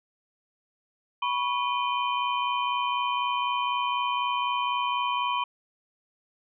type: tone cluster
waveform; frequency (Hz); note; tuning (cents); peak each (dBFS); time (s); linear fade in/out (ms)
sine; 981 / 1105 / 2444 / 3069; B5 / C#6 / D#7 / G7; -12 / -6 / -32 / -37; -27 / -30 / -34 / -34; 1.22-5.44; 5
effects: none